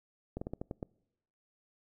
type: slowing click train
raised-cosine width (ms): 2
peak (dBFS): -24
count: 7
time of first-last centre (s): 0.37-0.828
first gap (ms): 45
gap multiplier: 1.21
effects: noise-tail reverb RT60 0.9 s tail -26 dB re dry